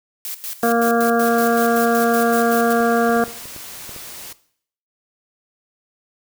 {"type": "noise with tremolo", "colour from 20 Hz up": "blue", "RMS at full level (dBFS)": -28, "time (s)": [0.25, 2.73], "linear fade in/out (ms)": 0, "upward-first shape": "square", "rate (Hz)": 5.3, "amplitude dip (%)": 80}
{"type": "harmonic tone", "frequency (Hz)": 233.1, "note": "A#3", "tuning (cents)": 0, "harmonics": [1, 2, 3, 5, 6, 7], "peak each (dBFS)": [-19, -18, -19, -26, -27, -27], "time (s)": [0.63, 3.24], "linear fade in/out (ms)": 2}
{"type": "noise", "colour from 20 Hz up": "white", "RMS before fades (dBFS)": -35, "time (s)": [1.25, 4.33], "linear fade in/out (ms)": 5}
{"type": "clicks", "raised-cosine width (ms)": 2, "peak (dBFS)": -25, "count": 9, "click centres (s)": [2.806, 3.093, 3.166, 3.2, 3.28, 3.456, 3.563, 3.893, 3.963]}
{"effects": ["noise-tail reverb RT60 0.6 s tail -17 dB re dry"]}